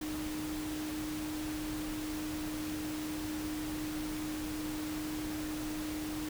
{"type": "tone in noise", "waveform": "sine", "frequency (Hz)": 306.5, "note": "D#4", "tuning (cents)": -26, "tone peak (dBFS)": -36, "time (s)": [0.01, 6.29], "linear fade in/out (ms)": 5, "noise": "pink", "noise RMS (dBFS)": -43, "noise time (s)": [0.01, 6.29], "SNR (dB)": 4, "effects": []}